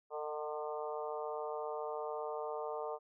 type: harmonic tone with a mistuned harmonic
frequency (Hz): 150.6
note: D3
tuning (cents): +44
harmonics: 3 / 4 / 5 / 6 / 7 / 8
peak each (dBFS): -41 / -43 / -45 / -47 / -48 / -49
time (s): 0.1-2.99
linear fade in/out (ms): 50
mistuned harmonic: 4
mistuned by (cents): +20
effects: none